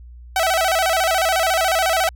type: tone with vibrato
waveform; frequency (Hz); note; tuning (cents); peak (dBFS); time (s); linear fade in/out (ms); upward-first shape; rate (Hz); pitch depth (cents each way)
sawtooth; 705; F5; +16; -12; 0.36-2.09; 2; square; 14; 130
effects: added 60 Hz sine -37 dBFS peak until 2.15 s